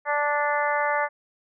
harmonic tone, 292.6 Hz, D4, 6 cents flat, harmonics 2 / 3 / 4 / 5 / 6 / 7, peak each -27 / -26 / -29 / -31 / -29 / -32 dBFS, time 0.05-1.09 s, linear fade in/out 50 ms, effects none

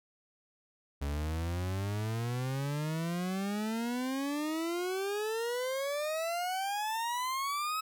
40% pulse exponential sweep, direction up, 69.5 to 1292 Hz, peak -31 dBFS, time 1.01-7.81 s, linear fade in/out 10 ms, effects none

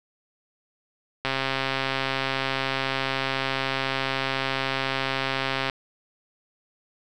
click train, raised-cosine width 0.3 ms, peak -9 dBFS, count 597, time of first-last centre 1.25-5.698 s, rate 134 Hz, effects none

